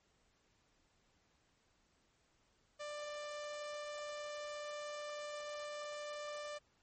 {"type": "tone", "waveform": "sawtooth", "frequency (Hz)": 592, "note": "D5", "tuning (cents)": 14, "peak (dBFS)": -39, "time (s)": [2.79, 6.59], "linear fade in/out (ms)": 20, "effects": ["pink hiss -75 dBFS RMS until 6.82 s", "MP3 32 kbps"]}